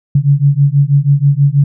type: beating tone pair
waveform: sine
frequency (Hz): 138.59 / 144.79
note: C#3 / D3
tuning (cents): 0 / -24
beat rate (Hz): 6.2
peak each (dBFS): -10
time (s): 0.15-1.64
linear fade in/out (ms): 5
effects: none